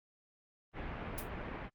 pink low-pass noise, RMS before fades -42 dBFS, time 0.73-1.7 s, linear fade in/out 50 ms, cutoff 2500 Hz, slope 24 dB/octave
blue noise with exponential decay, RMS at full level -37 dBFS, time 1.18-1.29 s, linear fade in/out 2 ms, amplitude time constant 23 ms
effects Opus 32 kbps

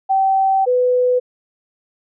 sine tone pair in turn, 772 / 498.5 Hz, G5 / B4, -27 / +16 cents, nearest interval minor sixth, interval 757 cents, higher first, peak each -12 dBFS, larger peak neither, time 0.09-0.66 / 0.66-1.2 s, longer first, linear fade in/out 20 ms, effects none

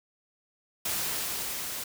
white noise with level ramp, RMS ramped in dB -30 to -36 dBFS, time 0.85-1.84 s, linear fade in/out 5 ms, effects none

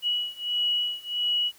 sine beating tone pair, 2925 / 2926.5 Hz, F#7 / F#7, -21 / -20 cents, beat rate 1.5 Hz, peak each -28 / -27 dBFS, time 0.02-1.52 s, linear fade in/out 50 ms, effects white hiss -55 dBFS RMS until 1.58 s

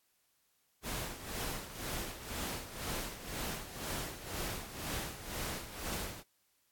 pink noise with tremolo, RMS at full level -38 dBFS, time 0.82-6.24 s, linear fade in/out 50 ms, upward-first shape sine, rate 2 Hz, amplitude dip 70%, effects white hiss -75 dBFS RMS until 6.71 s + AAC 64 kbps

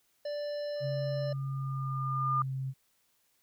harmonic tone, 586 Hz, D5, 4 cents flat, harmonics 1 / 3 / 5 / 7 / 9, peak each -33 / -51 / -57 / -51 / -51 dBFS, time 0.25-1.33 s, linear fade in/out 5 ms
sine tone with exponential growth, 1208 Hz, D6, 48 cents sharp, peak -25 dBFS, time 0.76-2.42 s, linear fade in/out 2 ms, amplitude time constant 360 ms
sine tone with pitch glide, 136.8 to 132.75 Hz, C#3 to C3, -23 to +25 cents, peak -32 dBFS, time 0.8-2.74 s, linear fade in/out 50 ms, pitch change -52 cents, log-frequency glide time 1.29-2.01 s
effects white hiss -72 dBFS RMS until 3.42 s

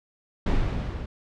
brown noise with level ramp, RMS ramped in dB -21 to -34 dBFS, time 0.46-1.06 s, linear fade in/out 5 ms, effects low-pass 4000 Hz 12 dB/octave

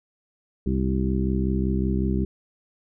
harmonic tone with a mistuned harmonic, 65.41 Hz, C2, in tune, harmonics 1 / 2 / 3 / 4 / 5 / 6, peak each -25 / -29 / -25 / -32 / -31 / -32 dBFS, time 0.66-2.25 s, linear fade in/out 5 ms, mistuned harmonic 6, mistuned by -27 cents, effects none

